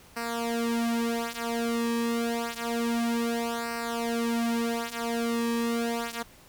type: tone with flanger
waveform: sawtooth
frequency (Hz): 233.1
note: A#3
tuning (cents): 0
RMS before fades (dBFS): -29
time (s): 0.16-6.23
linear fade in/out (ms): 10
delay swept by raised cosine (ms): 0.29 to 5.69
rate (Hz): 0.28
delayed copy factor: -0.85
effects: pink hiss -54 dBFS RMS until 6.48 s